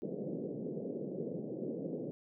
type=band-pass noise; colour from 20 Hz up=white; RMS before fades=-40 dBFS; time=0.02-2.11 s; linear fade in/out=0 ms; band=140 to 520 Hz; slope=48 dB/octave; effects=none